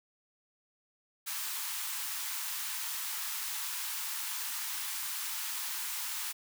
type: high-pass noise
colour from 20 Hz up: white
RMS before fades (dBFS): -37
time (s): 1.26-6.33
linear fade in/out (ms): 20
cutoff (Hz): 830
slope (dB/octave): 96
effects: none